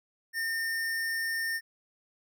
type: tone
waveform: square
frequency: 1816 Hz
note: A#6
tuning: 46 cents flat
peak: -30 dBFS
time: 0.33-1.61 s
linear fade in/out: 50 ms
effects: none